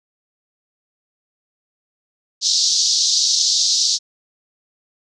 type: band-pass noise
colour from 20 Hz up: white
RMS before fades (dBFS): -17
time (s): 2.41-3.99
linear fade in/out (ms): 50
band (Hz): 3900 to 6200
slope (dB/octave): 48
effects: none